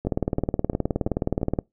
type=two click trains; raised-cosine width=2 ms; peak=-19 / -9 dBFS; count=5 / 30; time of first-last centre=0.05-1.415 / 0.07-1.588 s; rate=2.93 / 19.1 Hz; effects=noise-tail reverb RT60 0.2 s tail -25 dB re dry